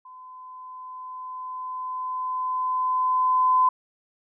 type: tone with level ramp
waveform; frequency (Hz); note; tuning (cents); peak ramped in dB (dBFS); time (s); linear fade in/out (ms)
sine; 1019; C6; -46; -42 to -15; 0.05-3.69; 5
effects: none